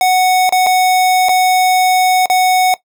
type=tone with dropouts; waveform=square; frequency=740 Hz; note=F#5; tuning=in tune; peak=-9 dBFS; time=0.01-2.74 s; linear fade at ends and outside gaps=1 ms; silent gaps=0.493-0.524 / 0.664-0.668 / 1.286-1.292 / 2.258-2.299 s; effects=noise-tail reverb RT60 0.1 s tail -17 dB re dry